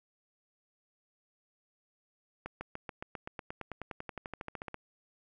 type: accelerating click train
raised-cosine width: 0.5 ms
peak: -24 dBFS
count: 24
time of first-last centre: 2.46-4.744 s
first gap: 150 ms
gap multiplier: 0.96
effects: none